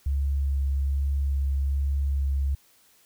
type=tone with vibrato; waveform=sine; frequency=69.2 Hz; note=C#2; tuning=2 cents flat; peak=-22 dBFS; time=0.06-2.55 s; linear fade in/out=5 ms; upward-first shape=sine; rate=1.2 Hz; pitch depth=13 cents each way; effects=white hiss -60 dBFS RMS until 3.05 s